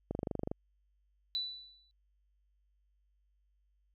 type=click train; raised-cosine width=2 ms; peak=-22 dBFS; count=11; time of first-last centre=0.11-0.515 s; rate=24.7 Hz
type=tone with exponential decay; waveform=sine; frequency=3971 Hz; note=B7; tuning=9 cents sharp; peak=-30 dBFS; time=1.35-1.91 s; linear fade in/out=0 ms; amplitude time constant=120 ms
effects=added 50 Hz sine -70 dBFS peak until 3.94 s